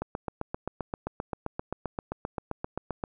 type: click train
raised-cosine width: 1 ms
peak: -17 dBFS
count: 24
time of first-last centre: 0.02-3.038 s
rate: 7.62 Hz
effects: none